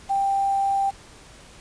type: tone with quantisation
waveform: sine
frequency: 788 Hz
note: G5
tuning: 9 cents sharp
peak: -19 dBFS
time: 0.09-0.91 s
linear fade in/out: 20 ms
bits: 7
effects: pink hiss -47 dBFS RMS until 1.6 s + resampled to 22050 Hz